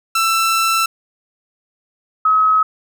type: tone pair in turn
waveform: sawtooth / sine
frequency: 1334 / 1278 Hz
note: E6 / D#6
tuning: +20 / +46 cents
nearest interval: minor second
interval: 74 cents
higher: first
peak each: -10 dBFS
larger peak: neither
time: 0.15-0.86 / 2.25-2.63 s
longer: first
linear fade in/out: 5 ms
effects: none